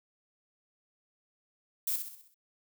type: noise with echo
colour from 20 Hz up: violet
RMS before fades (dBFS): -31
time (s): 1.87-1.96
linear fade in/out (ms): 5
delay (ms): 64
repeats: 6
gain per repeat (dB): -6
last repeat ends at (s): 2.344
effects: none

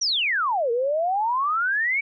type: exponential two-way sweep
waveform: sine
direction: down then up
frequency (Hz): 6010 to 455 to 2301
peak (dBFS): -20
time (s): 0.01-2.01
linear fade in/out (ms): 10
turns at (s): 0.71
effects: none

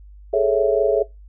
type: chord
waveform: sine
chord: A major seventh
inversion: third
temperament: equal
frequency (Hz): 415.3 / 440 / 554.4 / 659.3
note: G#4 / A4 / C#5 / E5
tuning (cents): 0 / 0 / 0 / 0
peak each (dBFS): -20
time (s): 0.33-1.03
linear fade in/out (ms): 10
effects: noise-tail reverb RT60 0.2 s tail -20 dB re dry + added 50 Hz sine -40 dBFS peak until 1.28 s

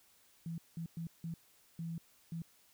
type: tone bursts at uneven times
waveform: sine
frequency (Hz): 165.9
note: E3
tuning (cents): +11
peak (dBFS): -38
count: 6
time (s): 0.46-0.58 / 0.77-0.86 / 0.97-1.07 / 1.24-1.34 / 1.79-1.98 / 2.32-2.42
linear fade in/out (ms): 2
effects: white hiss -67 dBFS RMS until 2.73 s

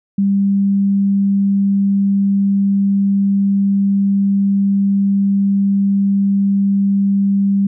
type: tone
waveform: sine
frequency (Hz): 198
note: G3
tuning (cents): +18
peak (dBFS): -11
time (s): 0.18-7.67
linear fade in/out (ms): 5
effects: none

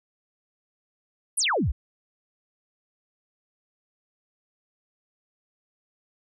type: exponential sweep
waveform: sine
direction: down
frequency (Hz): 11950 to 47.75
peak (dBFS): -21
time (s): 1.37-1.72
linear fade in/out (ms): 10
effects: none

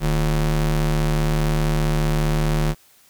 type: ring-modulated tone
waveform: square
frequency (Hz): 94.7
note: F#2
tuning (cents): +41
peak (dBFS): -15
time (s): 0-2.75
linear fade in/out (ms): 50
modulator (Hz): 57.1
effects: white hiss -54 dBFS RMS until 3.09 s

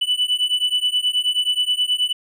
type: beating tone pair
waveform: triangle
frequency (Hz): 2974 / 2983.4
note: F#7 / F#7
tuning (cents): +8 / +14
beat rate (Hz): 9.4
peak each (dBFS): -19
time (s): 0.01-2.13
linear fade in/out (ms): 10
effects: none

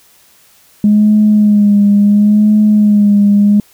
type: tone with vibrato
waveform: sine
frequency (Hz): 207.7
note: G#3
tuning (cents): 0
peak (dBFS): -4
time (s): 0.84-3.6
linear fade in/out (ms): 2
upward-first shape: sine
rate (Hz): 0.72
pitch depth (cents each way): 37
effects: tanh soft clip ceiling 0 dBFS + white hiss -47 dBFS RMS until 3.73 s

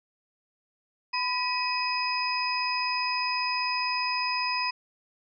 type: tone cluster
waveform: sine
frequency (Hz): 1001 / 1936 / 2524 / 5020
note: B5 / B6 / D#7 / D#8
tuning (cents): +23 / -35 / +24 / +15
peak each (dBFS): -29 / -38 / -31 / -31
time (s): 1.13-4.71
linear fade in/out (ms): 10
effects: none

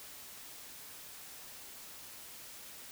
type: silence
effects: white hiss -50 dBFS RMS until 2.91 s

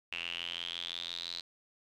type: tone with band-pass filter sweep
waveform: sawtooth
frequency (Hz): 85.8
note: F2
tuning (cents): -30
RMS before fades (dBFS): -40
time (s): 0.12-1.41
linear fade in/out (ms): 5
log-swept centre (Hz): 2700 to 4100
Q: 9.7
effects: none

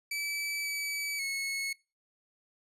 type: tone with pitch steps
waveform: sawtooth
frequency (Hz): 2305 / 2292 / 2191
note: D7 / D7 / C#7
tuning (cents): -33 / -43 / -21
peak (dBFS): -29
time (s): 0.11-1.73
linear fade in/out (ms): 5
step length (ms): 540
effects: noise-tail reverb RT60 0.3 s tail -23 dB re dry + resampled to 32000 Hz

